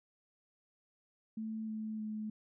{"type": "tone with pitch steps", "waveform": "sine", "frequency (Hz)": [220, 217.5, 215], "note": ["A3", "A3", "A3"], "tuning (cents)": [0, -20, -40], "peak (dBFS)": -37, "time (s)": [1.37, 2.3], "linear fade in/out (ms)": 5, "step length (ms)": 310, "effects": []}